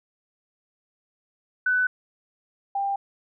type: tone pair in turn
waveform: sine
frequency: 1499 / 794.1 Hz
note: F#6 / G5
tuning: +22 / +22 cents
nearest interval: major seventh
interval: 1100 cents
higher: first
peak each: -19 / -23 dBFS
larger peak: first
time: 1.66-1.87 / 2.75-2.96 s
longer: neither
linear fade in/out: 5 ms
effects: none

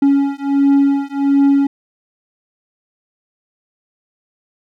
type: beating tone pair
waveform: triangle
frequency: 278.2 / 279.6 Hz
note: C#4 / C#4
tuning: +6 / +15 cents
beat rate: 1.4 Hz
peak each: -12 dBFS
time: 0.02-1.67 s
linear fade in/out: 5 ms
effects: none

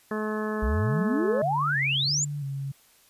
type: harmonic tone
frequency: 214.5 Hz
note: A3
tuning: 44 cents flat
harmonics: 1 / 2 / 3 / 4 / 5 / 6 / 7 / 8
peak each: -30 / -31 / -38 / -42 / -37 / -40 / -44 / -38 dBFS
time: 0.11-1.42 s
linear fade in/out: 2 ms
type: exponential sweep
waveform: sine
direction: up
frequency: 55.7 to 7459 Hz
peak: -23 dBFS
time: 0.62-2.25 s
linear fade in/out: 10 ms
type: tone with vibrato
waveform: sine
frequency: 141.7 Hz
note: C#3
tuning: 38 cents sharp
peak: -29 dBFS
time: 1.42-2.72 s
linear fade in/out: 10 ms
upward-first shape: square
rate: 1.5 Hz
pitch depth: 47 cents each way
effects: white hiss -59 dBFS RMS until 3.09 s + resampled to 32000 Hz

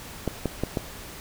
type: clicks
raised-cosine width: 2 ms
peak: -11 dBFS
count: 4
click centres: 0.277 / 0.457 / 0.636 / 0.772 s
effects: pink hiss -41 dBFS RMS until 1.2 s

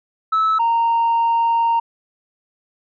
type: tone pair in turn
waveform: sine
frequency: 1304 / 925.3 Hz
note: E6 / A#5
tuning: -19 / -13 cents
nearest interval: tritone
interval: 594 cents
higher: first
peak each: -12 dBFS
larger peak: neither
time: 0.32-0.59 / 0.59-1.8 s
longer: second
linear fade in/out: 10 ms
effects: tanh soft clip ceiling -12 dBFS

